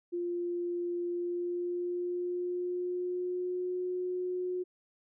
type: tone with pitch glide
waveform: sine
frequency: 349.2 to 363 Hz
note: F4 to F#4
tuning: 0 to -33 cents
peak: -31 dBFS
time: 0.12-4.64 s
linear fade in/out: 20 ms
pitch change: +67 cents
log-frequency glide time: 1.07-3.79 s
effects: none